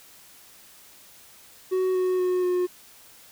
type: tone with pitch steps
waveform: triangle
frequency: 372.6 / 368.3 / 364.1 / 359.9 Hz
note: F#4 / F#4 / F#4 / F#4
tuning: +12 / -8 / -28 / -48 cents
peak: -19 dBFS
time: 1.71-2.67 s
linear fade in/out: 20 ms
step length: 240 ms
effects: white hiss -51 dBFS RMS until 3.31 s